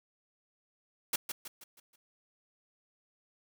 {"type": "noise with echo", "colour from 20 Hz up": "white", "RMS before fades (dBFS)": -30, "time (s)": [1.13, 1.16], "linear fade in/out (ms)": 5, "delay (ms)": 160, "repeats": 5, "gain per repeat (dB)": -7, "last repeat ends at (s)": 1.96, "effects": []}